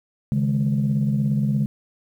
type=chord; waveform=sine; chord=C# suspended second; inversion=none; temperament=equal; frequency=138.59 / 155.56 / 207.7 Hz; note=C#3 / D#3 / G#3; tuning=0 / 0 / 0 cents; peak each=-20 / -26 / -21 dBFS; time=0.32-1.66 s; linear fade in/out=0 ms; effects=tanh soft clip ceiling -12 dBFS + 9-bit